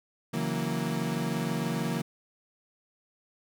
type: chord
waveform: 35% pulse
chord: F# dominant seventh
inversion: second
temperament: equal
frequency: 138.59 / 164.81 / 185 / 233.1 Hz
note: C#3 / E3 / F#3 / A#3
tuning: 0 / 0 / 0 / 0 cents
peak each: -34 / -31 / -34 / -31 dBFS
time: 0.33-2.02 s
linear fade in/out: 10 ms
effects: none